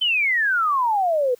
sine exponential sweep, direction down, 3118 to 477.5 Hz, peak -17 dBFS, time 0.01-1.35 s, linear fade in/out 10 ms, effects white hiss -56 dBFS RMS until 1.39 s

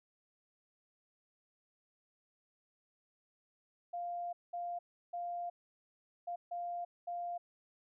sine tone bursts at uneven times, 698.5 Hz, F5, in tune, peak -37 dBFS, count 6, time 3.93-4.33 / 4.53-4.79 / 5.13-5.5 / 6.27-6.36 / 6.51-6.85 / 7.07-7.38 s, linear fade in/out 10 ms, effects none

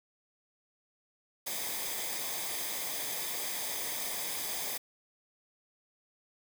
white noise with comb filter, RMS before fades -36 dBFS, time 1.46-4.78 s, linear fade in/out 10 ms, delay 0.71 ms, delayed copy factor -0.6, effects none

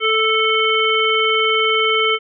harmonic tone, 440 Hz, A4, in tune, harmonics 1 / 3 / 5 / 7, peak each -19 / -19 / -19 / -19 dBFS, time 0-2.19 s, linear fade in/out 50 ms, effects none

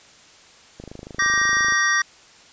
click train, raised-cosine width 2 ms, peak -23 dBFS, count 25, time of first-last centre 0.8-1.723 s, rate 26 Hz
square chord, G minor, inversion second, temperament just, 1176 / 1568 / 1881.6 Hz, D6 / G6 / Bb6, +2 / 0 / +16 cents, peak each -25 / -25 / -19 dBFS, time 1.19-2.02 s, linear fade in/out 5 ms
effects white hiss -49 dBFS RMS until 2.52 s + resampled to 16000 Hz

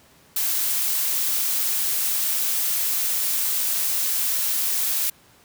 blue noise, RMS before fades -23 dBFS, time 0.36-5.1 s, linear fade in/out 5 ms, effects pink hiss -54 dBFS RMS until 5.44 s + high-pass 80 Hz 12 dB/octave

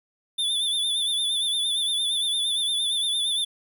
square tone with vibrato, 3520 Hz, A7, in tune, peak -23 dBFS, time 0.38-3.45 s, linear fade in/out 10 ms, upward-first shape sine, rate 8.7 Hz, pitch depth 57 cents each way, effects 10-bit

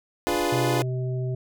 25% pulse chord, D diminished seventh, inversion none, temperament equal, 293.7 / 349.2 / 415.3 / 493.9 Hz, D4 / F4 / Ab4 / Cb5, 0 / 0 / 0 / 0 cents, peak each -25 / -22 / -26 / -26 dBFS, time 0.27-0.82 s, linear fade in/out 0 ms
brown noise with exponential decay, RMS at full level -37 dBFS, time 0.28-0.97 s, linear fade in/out 1 ms, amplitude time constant 150 ms
harmonic tone, 127.6 Hz, C3, 43 cents flat, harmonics 1 / 3 / 5, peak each -25 / -34 / -40 dBFS, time 0.52-1.35 s, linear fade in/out 5 ms
effects none

